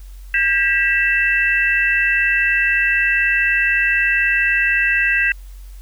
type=tone cluster; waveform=sine; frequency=1605 / 1944 / 2658 Hz; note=G6 / B6 / E7; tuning=+40 / -28 / +14 cents; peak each=-18 dBFS; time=0.34-5.32 s; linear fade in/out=2 ms; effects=added 46 Hz sine -33 dBFS peak until 5.81 s + white hiss -52 dBFS RMS until 5.81 s